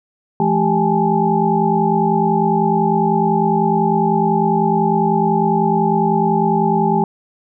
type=tone cluster; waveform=sine; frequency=167.8 / 213.8 / 392 / 814 / 864 Hz; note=E3 / A3 / G4 / G#5 / A5; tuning=+31 / -49 / 0 / -35 / -32 cents; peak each=-19 dBFS; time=0.4-7.04 s; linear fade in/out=2 ms; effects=none